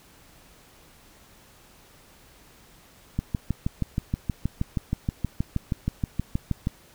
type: click train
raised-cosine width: 5 ms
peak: -12 dBFS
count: 23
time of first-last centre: 3.19-6.671 s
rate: 6.32 Hz
effects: pink hiss -54 dBFS RMS until 6.94 s